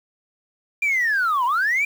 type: linear two-way sweep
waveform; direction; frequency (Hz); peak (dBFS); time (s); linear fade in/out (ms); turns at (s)
sine; down then up; 2400 to 932.3 to 2400; -16; 0.82-1.85; 5; 1.45
effects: tanh soft clip ceiling -15 dBFS + 7-bit